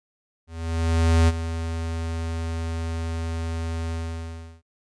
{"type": "tone with ADSR envelope", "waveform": "square", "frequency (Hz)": 82.3, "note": "E2", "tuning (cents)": -2, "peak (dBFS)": -15, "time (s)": [0.47, 4.62], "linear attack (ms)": 810, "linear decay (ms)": 35, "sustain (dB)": -12, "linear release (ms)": 700, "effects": ["noise-tail reverb RT60 0.1 s tail -23 dB re dry", "resampled to 22050 Hz"]}